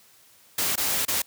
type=noise with dropouts; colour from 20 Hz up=white; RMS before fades=-25 dBFS; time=0.58-1.22 s; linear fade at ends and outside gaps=5 ms; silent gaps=0.757-0.776 / 1.052-1.081 s; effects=white hiss -56 dBFS RMS until 1.26 s + high-pass 60 Hz 12 dB/octave